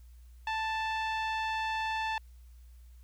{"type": "tone with low-pass filter", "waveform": "sawtooth", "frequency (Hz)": 881, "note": "A5", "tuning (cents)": 2, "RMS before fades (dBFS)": -33, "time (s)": [0.47, 2.18], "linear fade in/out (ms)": 2, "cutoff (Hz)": 3200, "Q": 1.2, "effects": ["added 60 Hz sine -50 dBFS peak until 3.03 s", "white hiss -70 dBFS RMS until 3.03 s"]}